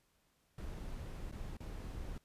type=noise with dropouts; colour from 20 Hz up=brown; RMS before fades=-44 dBFS; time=0.58-2.18 s; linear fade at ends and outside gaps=2 ms; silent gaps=1.314-1.324 / 1.569-1.604 s; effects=pink hiss -75 dBFS RMS until 2.24 s + resampled to 32000 Hz